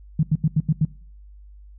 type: tone bursts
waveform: sine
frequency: 154.4 Hz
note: D#3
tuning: 13 cents flat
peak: -14 dBFS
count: 6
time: 0.19-0.851 s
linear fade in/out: 5 ms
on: 41 ms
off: 83 ms
effects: noise-tail reverb RT60 0.5 s tail -22 dB re dry + added 50 Hz sine -42 dBFS peak until 1.78 s